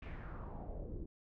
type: noise with low-pass filter sweep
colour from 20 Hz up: brown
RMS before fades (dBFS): -45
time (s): 0.02-1.06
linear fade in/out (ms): 5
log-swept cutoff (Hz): 2600 to 320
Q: 3
effects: none